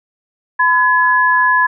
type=tone pair together; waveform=sine; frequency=1008 / 1695.2 Hz; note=B5 / G#6; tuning=+35 / +35 cents; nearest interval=major sixth; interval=900 cents; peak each=-12 dBFS; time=0.59-1.67 s; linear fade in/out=10 ms; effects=none